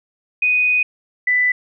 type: tone pair in turn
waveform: sine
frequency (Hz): 2489 / 1989.8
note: D#7 / B6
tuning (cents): 0 / +12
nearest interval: major third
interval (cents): 388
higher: first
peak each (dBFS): -13 / -13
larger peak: neither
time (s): 0.42-0.83 / 1.27-1.52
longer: first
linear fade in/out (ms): 5
effects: none